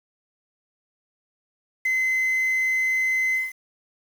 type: tone with ADSR envelope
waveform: sine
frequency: 2051 Hz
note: C7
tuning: 35 cents flat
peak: -16 dBFS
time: 1.85-3.53 s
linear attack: 8 ms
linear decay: 4 ms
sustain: -2 dB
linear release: 190 ms
effects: tanh soft clip ceiling -17 dBFS + 7-bit